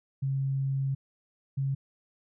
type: tone pair in turn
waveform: sine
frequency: 135.8 / 136.44 Hz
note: C#3 / C#3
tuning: -35 / -27 cents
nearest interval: unison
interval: 8 cents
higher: second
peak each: -26 dBFS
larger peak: neither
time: 0.22-0.95 / 1.57-1.75 s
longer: first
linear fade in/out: 10 ms
effects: none